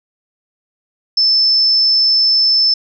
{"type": "tone", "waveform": "sine", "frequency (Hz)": 5274, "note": "E8", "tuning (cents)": 0, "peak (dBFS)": -9, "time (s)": [1.17, 2.74], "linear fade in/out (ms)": 5, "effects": []}